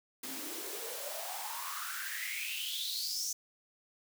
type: noise with high-pass filter sweep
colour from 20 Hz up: white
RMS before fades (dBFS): -39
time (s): 0.23-3.33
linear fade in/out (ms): 5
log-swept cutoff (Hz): 240 to 6200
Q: 8.5
effects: none

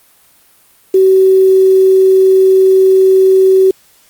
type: tone with quantisation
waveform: sine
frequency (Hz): 380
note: F#4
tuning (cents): +46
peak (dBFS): -4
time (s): 0.94-3.71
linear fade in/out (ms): 5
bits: 5
effects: white hiss -48 dBFS RMS until 4.09 s + Opus 32 kbps

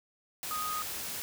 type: tone in noise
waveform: sine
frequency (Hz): 1244.5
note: D#6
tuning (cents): 0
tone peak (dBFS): -33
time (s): 0.51-0.82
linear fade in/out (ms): 0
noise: white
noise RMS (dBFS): -38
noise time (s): 0.43-1.22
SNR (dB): +2
effects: none

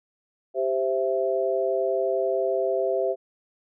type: chord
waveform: sine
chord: C major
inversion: second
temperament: equal with one note detuned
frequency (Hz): 392 / 523.3 / 663.5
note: G4 / C5 / E5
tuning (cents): 0 / 0 / +11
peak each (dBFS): -26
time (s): 0.54-3.16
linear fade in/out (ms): 50
effects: none

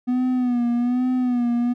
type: tone with vibrato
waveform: triangle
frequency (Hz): 246.1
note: B3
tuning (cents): -6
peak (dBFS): -16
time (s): 0.07-1.74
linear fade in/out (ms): 20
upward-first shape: sine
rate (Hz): 1.2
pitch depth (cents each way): 58
effects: none

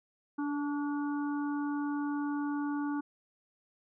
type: harmonic tone with a mistuned harmonic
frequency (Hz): 290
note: D4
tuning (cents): -22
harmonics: 1 / 3 / 4 / 5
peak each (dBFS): -31 / -42 / -45 / -45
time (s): 0.38-3.01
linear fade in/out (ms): 10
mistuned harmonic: 4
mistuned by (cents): -26
effects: none

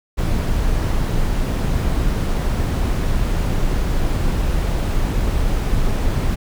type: noise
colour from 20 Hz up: brown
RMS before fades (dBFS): -18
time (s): 0.17-6.36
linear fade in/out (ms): 20
effects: none

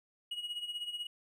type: tone with tremolo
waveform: triangle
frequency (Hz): 2900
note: F#7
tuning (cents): -35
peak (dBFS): -33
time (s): 0.31-1.07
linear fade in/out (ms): 5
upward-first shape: sine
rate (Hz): 16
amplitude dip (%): 70
effects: none

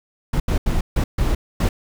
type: noise bursts at uneven times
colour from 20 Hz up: brown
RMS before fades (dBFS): -18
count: 6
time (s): 0.33-0.4 / 0.48-0.58 / 0.66-0.81 / 0.96-1.04 / 1.18-1.35 / 1.6-1.69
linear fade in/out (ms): 5
effects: none

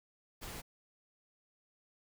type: noise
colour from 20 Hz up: pink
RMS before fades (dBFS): -45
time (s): 0.41-0.62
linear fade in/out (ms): 20
effects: none

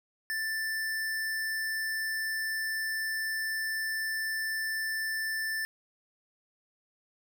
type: tone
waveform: square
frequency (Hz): 1768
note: A6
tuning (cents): +8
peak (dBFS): -31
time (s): 0.3-5.65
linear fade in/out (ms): 0
effects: none

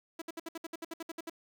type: tone bursts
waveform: sawtooth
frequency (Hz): 329.6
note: E4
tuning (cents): 0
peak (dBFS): -34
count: 13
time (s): 0.19-1.298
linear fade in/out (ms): 5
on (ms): 28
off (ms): 62
effects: 10-bit

